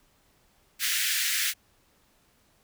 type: high-pass noise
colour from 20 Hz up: pink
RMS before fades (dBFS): -27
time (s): 0.79-1.54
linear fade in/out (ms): 50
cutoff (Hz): 1600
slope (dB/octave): 48
effects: pink hiss -65 dBFS RMS until 2.63 s